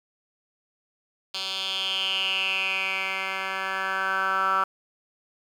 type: tone with band-pass filter sweep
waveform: 10% pulse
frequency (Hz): 191.2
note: G3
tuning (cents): -43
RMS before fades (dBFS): -27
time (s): 1.34-4.64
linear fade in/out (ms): 5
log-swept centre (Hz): 3900 to 1300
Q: 6.5
effects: 9-bit